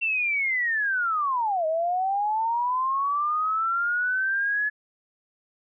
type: linear two-way sweep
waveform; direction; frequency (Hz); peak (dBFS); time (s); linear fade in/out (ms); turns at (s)
sine; down then up; 2714 to 622.3 to 1712; -22; 0.01-4.7; 20; 1.66
effects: none